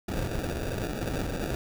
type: noise with sample-and-hold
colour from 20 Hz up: pink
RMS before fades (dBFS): -31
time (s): 0.08-1.55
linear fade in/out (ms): 2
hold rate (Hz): 1050
effects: none